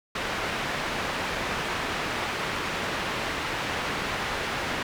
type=low-pass noise; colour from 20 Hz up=white; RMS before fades=-30 dBFS; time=0.15-4.83 s; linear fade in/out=5 ms; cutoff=2200 Hz; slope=12 dB/octave; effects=none